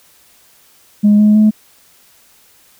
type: tone with pitch steps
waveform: sine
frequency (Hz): 207.7 / 211 / 214.3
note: G#3 / G#3 / A3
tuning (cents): 0 / +28 / -45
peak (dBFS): -4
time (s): 1.03-1.51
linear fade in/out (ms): 20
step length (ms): 160
effects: tanh soft clip ceiling -3 dBFS + white hiss -49 dBFS RMS until 2.79 s